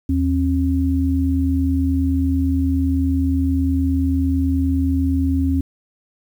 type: tone pair together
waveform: sine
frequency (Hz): 80.1 / 269.4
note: E2 / C#4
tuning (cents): -49 / -49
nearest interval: octave + major sixth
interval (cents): 2100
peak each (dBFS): -18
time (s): 0.09-5.61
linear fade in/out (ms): 5
effects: 8-bit